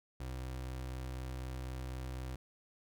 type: tone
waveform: 30% pulse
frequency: 64 Hz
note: C2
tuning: 38 cents flat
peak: -37 dBFS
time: 0.2-2.36 s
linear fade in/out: 5 ms
effects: none